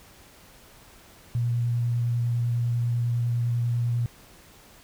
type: tone with vibrato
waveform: sine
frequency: 119.2 Hz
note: A#2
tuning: 39 cents sharp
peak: -22 dBFS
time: 1.35-4.06 s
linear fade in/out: 0 ms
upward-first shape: sine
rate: 10 Hz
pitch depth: 10 cents each way
effects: pink hiss -52 dBFS RMS until 4.83 s